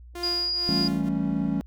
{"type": "tone with tremolo", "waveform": "sawtooth", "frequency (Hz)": 349.2, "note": "F4", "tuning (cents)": 0, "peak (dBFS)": -26, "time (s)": [0.15, 1.09], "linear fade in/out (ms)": 5, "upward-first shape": "triangle", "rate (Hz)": 2, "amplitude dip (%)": 90}
{"type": "tone", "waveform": "sine", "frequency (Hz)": 4873, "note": "D#8", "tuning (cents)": -37, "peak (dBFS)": -24, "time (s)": [0.23, 0.88], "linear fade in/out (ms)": 5}
{"type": "chord", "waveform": "triangle", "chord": "A dominant seventh", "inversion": "second", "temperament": "equal with one note detuned", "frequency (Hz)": [164.81, 196, 221, 277.2], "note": ["E3", "G3", "A3", "C#4"], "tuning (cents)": [0, 0, 8, 0], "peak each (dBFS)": [-28, -26, -28, -26], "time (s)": [0.69, 1.61], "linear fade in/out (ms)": 0}
{"effects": ["added 60 Hz sine -43 dBFS peak until 1.66 s", "Opus 48 kbps"]}